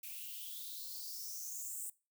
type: noise with high-pass filter sweep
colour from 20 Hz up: violet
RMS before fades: -45 dBFS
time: 0.03-1.9 s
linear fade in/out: 5 ms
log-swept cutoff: 2400 to 8400 Hz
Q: 6.6
effects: noise-tail reverb RT60 0.3 s tail -21 dB re dry